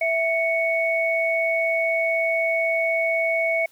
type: tone pair together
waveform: sine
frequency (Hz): 659.3 / 2221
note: E5 / C#7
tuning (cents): 0 / +3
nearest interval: octave + major sixth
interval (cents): 2103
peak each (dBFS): -22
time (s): 0.01-3.66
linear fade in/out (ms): 5
effects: white hiss -57 dBFS RMS until 3.71 s